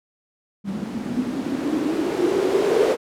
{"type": "noise with low-pass filter sweep", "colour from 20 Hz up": "violet", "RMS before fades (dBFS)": -22, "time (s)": [0.64, 2.97], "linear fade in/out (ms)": 50, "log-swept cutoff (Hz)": [200, 460], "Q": 7.4, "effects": []}